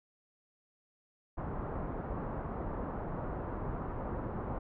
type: low-pass noise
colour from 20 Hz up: pink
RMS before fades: -38 dBFS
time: 1.37-4.59 s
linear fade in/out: 10 ms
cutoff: 1200 Hz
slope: 24 dB/octave
effects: none